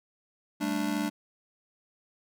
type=chord; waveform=square; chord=G suspended second; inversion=none; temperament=just; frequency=196 / 220.5 / 294 Hz; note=G3 / A3 / D4; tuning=0 / +4 / +2 cents; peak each=-35 / -34 / -31 dBFS; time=0.6-1.1 s; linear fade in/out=20 ms; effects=none